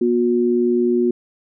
sine tone pair together, 241.3 / 360.9 Hz, B3 / F#4, -40 / -43 cents, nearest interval perfect fifth, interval 697 cents, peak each -18 / -16 dBFS, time 0.01-1.11 s, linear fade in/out 5 ms, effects none

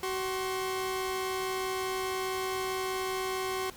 sawtooth tone pair together, 377.2 / 1066.9 Hz, F#4 / C6, +33 / +33 cents, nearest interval octave + tritone, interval 1800 cents, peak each -28 / -33 dBFS, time 0.03-3.7 s, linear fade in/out 2 ms, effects pink hiss -50 dBFS RMS until 3.76 s

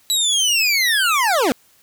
25% pulse linear sweep, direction down, 3951 to 220 Hz, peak -11 dBFS, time 0.1-1.52 s, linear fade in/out 0 ms, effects white hiss -55 dBFS RMS until 1.82 s

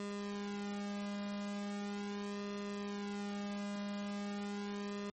sawtooth tone with flanger, 203.1 Hz, G#3, 38 cents flat, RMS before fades -41 dBFS, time 0-5.1 s, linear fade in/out 2 ms, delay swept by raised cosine 1.3 to 2.27 ms, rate 0.39 Hz, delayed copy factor -0.85, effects MP3 32 kbps

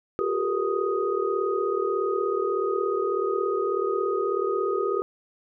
sine tone cluster, 360.6 / 397.2 / 438.8 / 477.3 / 1247 Hz, F#4 / G4 / A4 / A#4 / D#6, -45 / +23 / -5 / +41 / +3 cents, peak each -30 / -26 / -32 / -31 / -30 dBFS, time 0.19-5.02 s, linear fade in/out 0 ms, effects none

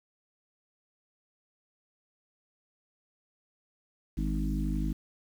harmonic tone with a mistuned harmonic, 51.91 Hz, G#1, in tune, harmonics 1 / 3 / 4 / 5 / 6, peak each -30 / -35 / -36 / -37 / -38 dBFS, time 4.17-4.93 s, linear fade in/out 10 ms, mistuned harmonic 3, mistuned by +16 cents, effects 9-bit

